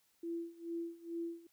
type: tone with tremolo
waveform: sine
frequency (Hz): 336.7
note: E4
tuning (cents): +37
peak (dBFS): -36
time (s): 0.23-1.47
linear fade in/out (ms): 5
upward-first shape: sine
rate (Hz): 2.3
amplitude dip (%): 90
effects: white hiss -74 dBFS RMS until 1.52 s